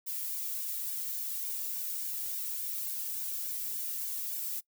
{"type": "noise with flanger", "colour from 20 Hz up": "violet", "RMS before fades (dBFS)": -36, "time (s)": [0.06, 4.61], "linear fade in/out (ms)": 20, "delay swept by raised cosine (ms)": [1.5, 2], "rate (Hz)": 3.5, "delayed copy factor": -0.7, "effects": ["noise-tail reverb RT60 0.1 s tail -22 dB re dry"]}